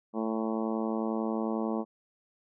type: harmonic tone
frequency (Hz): 111.1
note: A2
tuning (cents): +17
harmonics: 2 / 3 / 4 / 5 / 6 / 7 / 8 / 9 / 10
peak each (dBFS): -31 / -35 / -37 / -39 / -41 / -42 / -43 / -44 / -45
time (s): 0.13-1.85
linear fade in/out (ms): 50
effects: none